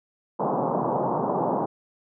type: band-pass noise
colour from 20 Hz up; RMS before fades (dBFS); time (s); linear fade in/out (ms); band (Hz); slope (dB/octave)
white; -25; 0.39-1.66; 10; 130 to 1000; 48
effects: none